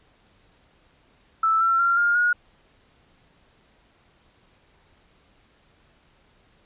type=tone with pitch steps; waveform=sine; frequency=1318.5 / 1348.5 / 1379.3 / 1410.7 / 1442.8 Hz; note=E6 / E6 / F6 / F6 / F#6; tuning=0 / +39 / -22 / +17 / -44 cents; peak=-17 dBFS; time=1.43-2.33 s; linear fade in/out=5 ms; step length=180 ms; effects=pink hiss -60 dBFS RMS until 6.65 s + resampled to 8000 Hz

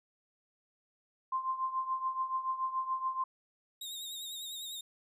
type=tone with tremolo; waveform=sine; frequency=1046.5 Hz; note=C6; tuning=in tune; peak=-28 dBFS; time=1.32-3.24 s; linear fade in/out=5 ms; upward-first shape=triangle; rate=7 Hz; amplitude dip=80%
type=tone with vibrato; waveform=sawtooth; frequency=3729 Hz; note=A#7; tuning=in tune; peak=-37 dBFS; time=3.81-4.81 s; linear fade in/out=5 ms; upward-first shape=sine; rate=10 Hz; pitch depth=53 cents each way
effects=none

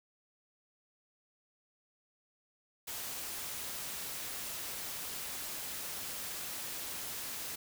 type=noise; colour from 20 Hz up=white; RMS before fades=-41 dBFS; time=2.87-7.56 s; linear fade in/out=10 ms; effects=none

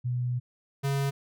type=tone pair in turn; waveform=sine / square; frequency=123.47 / 138.63 Hz; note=B2 / C#3; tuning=0 / 0 cents; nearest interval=major second; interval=200 cents; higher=second; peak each=-26 dBFS; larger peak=neither; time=0.04-0.4 / 0.83-1.11 s; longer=first; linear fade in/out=20 ms; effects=none

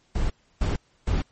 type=noise bursts; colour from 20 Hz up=brown; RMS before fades=-23 dBFS; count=3; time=0.15-1.22 s; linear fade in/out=5 ms; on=150 ms; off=310 ms; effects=pink hiss -64 dBFS RMS until 1.31 s + MP3 32 kbps

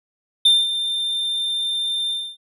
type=tone with ADSR envelope; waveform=triangle; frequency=3592 Hz; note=A7; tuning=35 cents sharp; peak=-8 dBFS; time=0.45-2.37 s; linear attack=7 ms; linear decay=210 ms; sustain=-11 dB; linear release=270 ms; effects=resampled to 32000 Hz

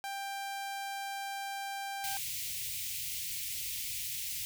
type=tone; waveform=sawtooth; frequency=790 Hz; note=G5; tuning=13 cents sharp; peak=-33 dBFS; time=0.04-2.17 s; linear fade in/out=0 ms
type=band-stop noise; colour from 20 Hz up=white; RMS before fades=-38 dBFS; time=2.04-4.45 s; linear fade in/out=0 ms; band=150 to 2100 Hz; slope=48 dB/octave
effects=none

